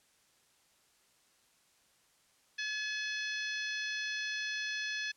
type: harmonic tone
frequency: 854 Hz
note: G#5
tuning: 48 cents sharp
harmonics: 2 / 3 / 4 / 5 / 6 / 7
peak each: -37 / -41 / -43 / -45 / -47 / -48 dBFS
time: 2.58-5.12 s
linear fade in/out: 10 ms
effects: white hiss -69 dBFS RMS until 5.16 s + low-pass 10000 Hz 12 dB/octave